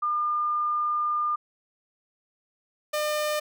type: tone pair in turn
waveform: sine / sawtooth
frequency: 1206 / 603 Hz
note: D6 / D5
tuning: +46 / +46 cents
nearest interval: octave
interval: 1200 cents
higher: first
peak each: -23 / -21 dBFS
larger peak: second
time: 0.02-1.36 / 2.93-3.4 s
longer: first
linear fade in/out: 10 ms
effects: none